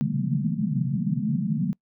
white band-pass noise, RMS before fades -25 dBFS, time 0.01-1.73 s, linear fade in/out 0 ms, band 130 to 230 Hz, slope 96 dB/octave, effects noise-tail reverb RT60 0.1 s tail -25 dB re dry

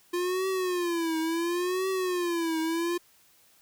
square tone with vibrato, 349.2 Hz, F4, in tune, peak -27 dBFS, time 0.13-2.98 s, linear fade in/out 10 ms, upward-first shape triangle, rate 0.71 Hz, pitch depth 160 cents each way, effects white hiss -61 dBFS RMS until 3.61 s

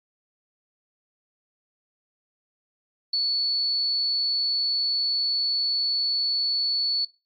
sine tone, 4435 Hz, C#8, in tune, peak -21 dBFS, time 3.13-7.05 s, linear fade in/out 5 ms, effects noise-tail reverb RT60 0.3 s tail -23 dB re dry + AAC 48 kbps

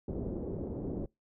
white low-pass noise, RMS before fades -37 dBFS, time 0.08-1.06 s, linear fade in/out 5 ms, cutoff 430 Hz, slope 24 dB/octave, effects noise-tail reverb RT60 0.2 s tail -25 dB re dry

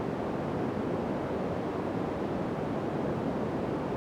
white band-pass noise, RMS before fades -32 dBFS, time 0-3.96 s, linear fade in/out 0 ms, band 130 to 450 Hz, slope 12 dB/octave, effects none

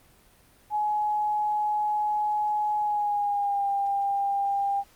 sine tone with pitch glide, 842 to 798.4 Hz, G#5 to G5, +24 to +32 cents, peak -23 dBFS, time 0.7-4.84 s, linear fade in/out 50 ms, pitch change -92 cents, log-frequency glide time 2.77-3.68 s, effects pink hiss -58 dBFS RMS until 4.95 s + Opus 32 kbps

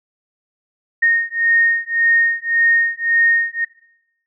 sine beating tone pair, 1849 / 1850.8 Hz, A#6 / A#6, -15 / -13 cents, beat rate 1.8 Hz, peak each -16 dBFS, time 1.02-3.65 s, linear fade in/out 10 ms, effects noise-tail reverb RT60 0.8 s tail -19 dB re dry

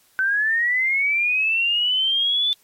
sine linear sweep, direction up, 1517 to 3520 Hz, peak -17 dBFS, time 0.19-2.53 s, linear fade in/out 0 ms, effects white hiss -58 dBFS RMS until 2.63 s + MP3 64 kbps

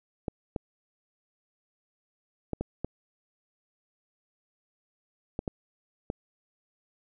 clicks, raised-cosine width 2 ms, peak -17 dBFS, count 8, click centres 0.282 / 0.562 / 2.533 / 2.61 / 2.846 / 5.391 / 5.478 / 6.101 s, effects none

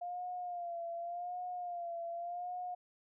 sine tone with vibrato, 700 Hz, F5, 4 cents sharp, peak -38 dBFS, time 0.01-2.75 s, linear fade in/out 10 ms, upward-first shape sine, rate 0.87 Hz, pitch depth 55 cents each way, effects none

